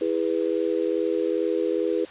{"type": "chord", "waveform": "sine", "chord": "E major", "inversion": "none", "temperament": "just", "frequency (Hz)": [329.6, 412, 494.4], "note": ["E4", "G#4", "B4"], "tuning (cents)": [0, -14, 2], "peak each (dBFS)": -26, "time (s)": [0.01, 2.05], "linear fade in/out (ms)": 5, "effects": ["white hiss -43 dBFS RMS until 2.1 s", "resampled to 8000 Hz"]}